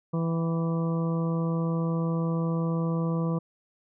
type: harmonic tone with a mistuned harmonic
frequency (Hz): 165.5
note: E3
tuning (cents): +7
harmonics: 1 / 2 / 3 / 4 / 5 / 6 / 7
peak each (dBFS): -25 / -35 / -34 / -43 / -49 / -41 / -41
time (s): 0.13-3.39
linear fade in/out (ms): 10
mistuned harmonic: 5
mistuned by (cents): -75
effects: none